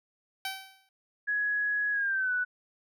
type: tone with exponential decay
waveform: 10% pulse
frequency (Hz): 770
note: G5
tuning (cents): -31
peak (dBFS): -22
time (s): 0.45-0.89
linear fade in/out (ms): 2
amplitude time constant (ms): 95
type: tone with pitch glide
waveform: sine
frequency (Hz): 1675 to 1483.7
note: G#6 to F#6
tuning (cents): +14 to +4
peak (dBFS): -26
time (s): 1.27-2.45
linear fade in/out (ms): 20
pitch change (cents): -210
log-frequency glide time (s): 1.92-2.33
effects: none